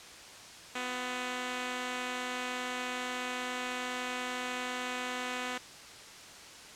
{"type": "tone pair together", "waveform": "5% pulse", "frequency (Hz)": [250, 356.8], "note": ["B3", "F4"], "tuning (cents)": [21, 37], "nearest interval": "tritone", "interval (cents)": 616, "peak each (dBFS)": [-23, -34], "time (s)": [0.75, 5.58], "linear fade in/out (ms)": 5, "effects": ["white hiss -49 dBFS RMS until 6.75 s", "low-pass 7000 Hz 12 dB/octave"]}